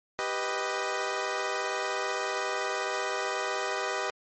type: chord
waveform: 15% pulse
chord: G augmented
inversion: none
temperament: equal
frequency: 392 / 493.9 / 622.3 Hz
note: G4 / B4 / D#5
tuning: 0 / 0 / 0 cents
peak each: -27 dBFS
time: 0.19-4.1 s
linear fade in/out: 0 ms
effects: low-pass 8000 Hz 12 dB/octave + MP3 32 kbps